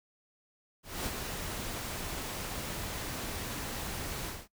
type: noise with ADSR envelope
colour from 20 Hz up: pink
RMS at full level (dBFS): -34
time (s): 0.83-4.48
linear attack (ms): 230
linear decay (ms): 38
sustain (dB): -4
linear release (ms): 220
effects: noise-tail reverb RT60 0.1 s tail -21 dB re dry